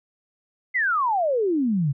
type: exponential sweep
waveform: sine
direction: down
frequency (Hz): 2100 to 130.81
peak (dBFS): -19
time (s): 0.74-1.93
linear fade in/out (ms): 20
effects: none